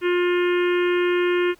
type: harmonic tone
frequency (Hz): 354.6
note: F4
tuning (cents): +26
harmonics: 1 / 3 / 4 / 5 / 6 / 7 / 8 / 9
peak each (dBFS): -18 / -31 / -31 / -31 / -34 / -33 / -36 / -41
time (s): 0.01-1.55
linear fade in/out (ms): 50
effects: pink hiss -56 dBFS RMS until 1.59 s